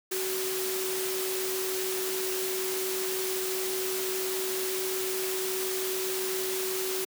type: tone in noise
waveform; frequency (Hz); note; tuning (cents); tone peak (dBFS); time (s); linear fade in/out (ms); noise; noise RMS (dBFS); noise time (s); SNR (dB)
sine; 376.4; F#4; +30; -31; 0.11-7.05; 10; white; -33; 0.11-7.05; -1
effects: high-pass 200 Hz 12 dB/octave